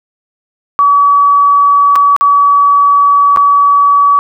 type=tone with dropouts; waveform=sine; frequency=1140 Hz; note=C#6; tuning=48 cents sharp; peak=-4 dBFS; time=0.79-4.19 s; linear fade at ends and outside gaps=0 ms; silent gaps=1.956-1.96 / 2.164-2.21 / 3.362-3.372 s; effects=none